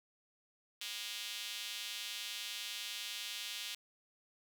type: tone with high-pass filter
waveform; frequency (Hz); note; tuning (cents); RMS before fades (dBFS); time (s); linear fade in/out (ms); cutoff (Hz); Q
square; 110; A2; 0; -43; 0.81-3.75; 5; 3200; 2
effects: none